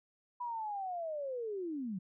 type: linear sweep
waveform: sine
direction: down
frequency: 987.8 to 174.61 Hz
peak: -36 dBFS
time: 0.4-1.99 s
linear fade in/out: 10 ms
effects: none